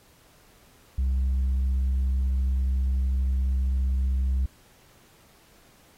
sine tone with tanh clipping, 65.41 Hz, C2, in tune, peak -22 dBFS, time 0.98-4.46 s, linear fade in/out 5 ms, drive 2 dB, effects pink hiss -58 dBFS RMS until 5.97 s + AAC 48 kbps

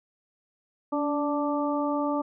harmonic tone with a mistuned harmonic, 293.2 Hz, D4, 3 cents flat, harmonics 1 / 2 / 3 / 4, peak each -27 / -30 / -32 / -33 dBFS, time 0.92-2.22 s, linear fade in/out 10 ms, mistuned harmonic 1, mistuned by -31 cents, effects none

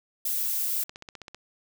violet noise, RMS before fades -28 dBFS, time 0.25-0.84 s, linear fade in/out 5 ms
click train, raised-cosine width 0.2 ms, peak -24 dBFS, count 9, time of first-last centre 0.83-1.346 s, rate 15.5 Hz
effects none

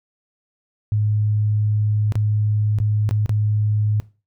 sine tone with dropouts, 105.8 Hz, G#2, 33 cents sharp, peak -16 dBFS, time 0.92-4 s, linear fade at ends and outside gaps 0 ms, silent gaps 2.122-2.155 / 2.786-2.801 / 3.091-3.11 / 3.26-3.294 s, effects noise-tail reverb RT60 0.3 s tail -19 dB re dry

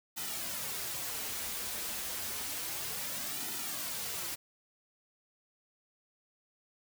white noise with flanger, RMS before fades -38 dBFS, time 0.16-4.36 s, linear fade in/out 20 ms, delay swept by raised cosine 1.8 to 7.5 ms, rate 0.3 Hz, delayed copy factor -0.65, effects none

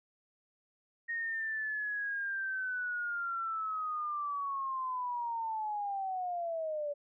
sine linear sweep, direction down, 1864.7 to 572 Hz, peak -33 dBFS, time 1.08-6.94 s, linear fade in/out 20 ms, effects none

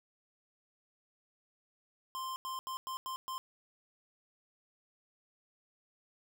square tone bursts at uneven times, 1046.5 Hz, C6, in tune, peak -38 dBFS, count 6, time 2.15-2.36 / 2.45-2.59 / 2.67-2.77 / 2.87-2.97 / 3.06-3.16 / 3.28-3.38 s, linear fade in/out 0 ms, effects none

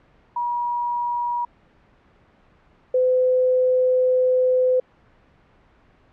sine tone pair in turn, 960 / 508.5 Hz, B5 / C5, -49 / -50 cents, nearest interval major seventh, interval 1101 cents, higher first, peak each -21 / -15 dBFS, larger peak second, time 0.36-1.45 / 2.94-4.8 s, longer second, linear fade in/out 5 ms, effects pink hiss -56 dBFS RMS until 6.12 s + low-pass 2000 Hz 12 dB/octave

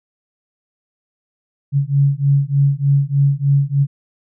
sine beating tone pair, 138.59 / 141.89 Hz, C#3 / C#3, 0 / +41 cents, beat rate 3.3 Hz, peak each -15 dBFS, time 1.72-3.87 s, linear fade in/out 50 ms, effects none

